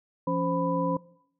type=tone cluster; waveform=sine; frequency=171.4 / 279 / 521 / 993 Hz; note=F3 / C#4 / C5 / B5; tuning=-32 / +11 / -7 / +9 cents; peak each=-30 dBFS; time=0.27-0.97 s; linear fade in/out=5 ms; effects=noise-tail reverb RT60 0.7 s tail -21 dB re dry